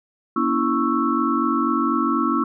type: tone cluster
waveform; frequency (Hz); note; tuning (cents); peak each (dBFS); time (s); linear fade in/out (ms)
sine; 237.8 / 282.1 / 330.1 / 1107 / 1321; A#3 / C#4 / E4 / C#6 / E6; +35 / +30 / +2 / -3 / +3; -24; 0.36-2.44; 5
effects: none